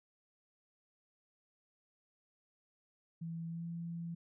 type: tone with pitch glide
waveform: sine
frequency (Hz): 165.7 to 168.69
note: E3 to E3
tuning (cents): +9 to +40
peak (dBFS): -39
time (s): 3.21-4.15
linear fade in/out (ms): 10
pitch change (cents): +31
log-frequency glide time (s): 3.48-3.64
effects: none